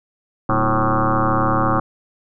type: tone with frequency modulation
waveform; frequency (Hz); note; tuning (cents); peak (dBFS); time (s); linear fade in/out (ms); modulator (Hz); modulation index
sine; 543; C#5; -36; -14; 0.49-1.8; 5; 112; 7
effects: none